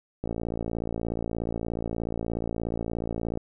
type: click train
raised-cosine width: 2 ms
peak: -17 dBFS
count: 179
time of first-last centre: 0.24-3.374 s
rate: 56.8 Hz
effects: none